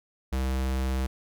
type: tone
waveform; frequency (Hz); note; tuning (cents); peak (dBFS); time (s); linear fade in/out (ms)
square; 65.4; C2; 0; -26; 0.32-1.07; 10
effects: none